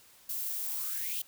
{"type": "noise with high-pass filter sweep", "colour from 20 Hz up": "violet", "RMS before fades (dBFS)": -35, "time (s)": [0.29, 1.22], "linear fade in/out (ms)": 5, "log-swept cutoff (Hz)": [270, 3200], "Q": 7.4, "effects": ["white hiss -59 dBFS RMS until 1.27 s"]}